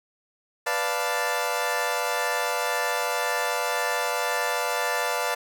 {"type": "chord", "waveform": "20% pulse", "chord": "B half-diminished seventh", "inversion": "none", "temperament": "equal", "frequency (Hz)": [493.9, 587.3, 698.5, 880], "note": ["B4", "D5", "F5", "A5"], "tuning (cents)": [0, 0, 0, 0], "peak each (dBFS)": -25, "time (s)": [0.66, 5.35], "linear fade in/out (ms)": 10, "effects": []}